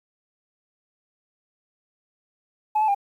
sine tone with pitch steps, 854 / 868 / 802 Hz, G#5 / A5 / G5, +48 / -24 / +39 cents, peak -16 dBFS, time 2.75-2.948 s, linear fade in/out 10 ms, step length 66 ms, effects tanh soft clip ceiling -15 dBFS + 9-bit

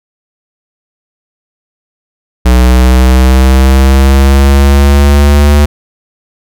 square exponential sweep, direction up, 61.74 to 73.42 Hz, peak -3 dBFS, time 2.45-5.66 s, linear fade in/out 10 ms, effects none

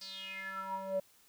square tone with band-pass filter sweep, 192.2 Hz, G3, 34 cents flat, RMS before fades -40 dBFS, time 0.01-1 s, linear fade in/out 5 ms, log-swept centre 4900 to 530 Hz, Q 8, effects white hiss -65 dBFS RMS until 1.28 s

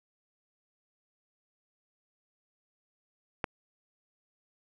click, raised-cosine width 0.5 ms, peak -14 dBFS, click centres 3.442 s, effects none

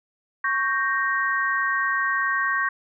sine chord, G diminished, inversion second, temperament equal, 1108.7 / 1568 / 1864.7 Hz, Db6 / G6 / Bb6, 0 / 0 / 0 cents, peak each -25 dBFS, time 0.44-2.69 s, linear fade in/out 5 ms, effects none

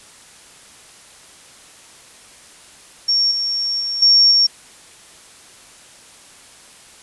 sine tone with level steps, 5510 Hz, F8, 24 cents flat, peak -13 / -18 / -20 / -8 / -10 dBFS, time 3.08-4.47 s, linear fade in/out 10 ms, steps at 3.31 / 3.8 / 4.02 / 4.31 s, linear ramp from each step 5 ms, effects white hiss -44 dBFS RMS until 7.02 s + resampled to 24000 Hz

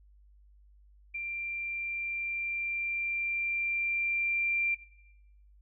sine tone with level ramp, 2369 Hz, D7, 14 cents sharp, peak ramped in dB -33 to -25 dBFS, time 1.14-4.75 s, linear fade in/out 10 ms, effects noise-tail reverb RT60 0.9 s tail -18 dB re dry + added 50 Hz sine -56 dBFS peak until 5.61 s

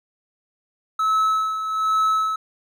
triangle tone with tremolo, 1297 Hz, E6, 28 cents flat, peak -14 dBFS, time 0.99-2.36 s, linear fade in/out 5 ms, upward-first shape sine, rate 1.2 Hz, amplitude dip 60%, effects none

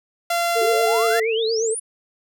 sawtooth tone, 687 Hz, F5, 29 cents flat, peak -15 dBFS, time 0.3-1.2 s, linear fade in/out 5 ms
sine tone with vibrato, 448.5 Hz, A4, 33 cents sharp, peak -19 dBFS, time 0.55-1.75 s, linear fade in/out 20 ms, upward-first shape sine, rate 8.5 Hz, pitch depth 43 cents each way
sine exponential sweep, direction up, 354.4 to 10430 Hz, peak -25 dBFS, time 0.61-1.8 s, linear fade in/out 10 ms
effects none

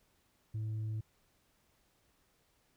sine tone, 108.9 Hz, A2, 17 cents flat, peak -32 dBFS, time 0.54-1.01 s, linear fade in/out 10 ms, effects tanh soft clip ceiling -34 dBFS + pink hiss -73 dBFS RMS until 2.76 s

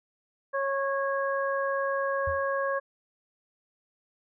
harmonic tone, 549 Hz, C#5, 17 cents flat, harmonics 1 / 2 / 3, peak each -28 / -31 / -33 dBFS, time 0.53-2.8 s, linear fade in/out 20 ms
sine tone with exponential decay, 82.41 Hz, E2, in tune, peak -29 dBFS, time 2.27-2.46 s, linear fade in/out 5 ms, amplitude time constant 40 ms
effects none

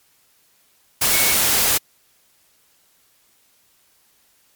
sine tone in noise, 2217 Hz, C#7, in tune, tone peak -23 dBFS, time 1.13-1.34 s, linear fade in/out 10 ms, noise white, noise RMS -17 dBFS, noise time 1.01-1.78 s, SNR -9 dB, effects white hiss -59 dBFS RMS until 4.55 s + MP3 96 kbps

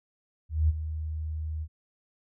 sine tone with ADSR envelope, 78.1 Hz, D#2, 7 cents sharp, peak -18 dBFS, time 0.49-1.68 s, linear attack 200 ms, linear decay 28 ms, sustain -12 dB, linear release 58 ms, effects none

